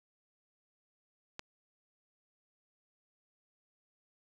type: click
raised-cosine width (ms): 0.2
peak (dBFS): -23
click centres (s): 1.394
effects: none